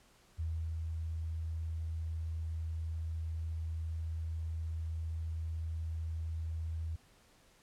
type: tone with ADSR envelope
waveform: sine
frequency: 80.9 Hz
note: E2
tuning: 32 cents flat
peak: -33 dBFS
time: 0.38-6.96 s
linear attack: 19 ms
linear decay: 330 ms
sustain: -2 dB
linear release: 6 ms
effects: pink hiss -65 dBFS RMS until 7.62 s + low-pass 11000 Hz 12 dB/octave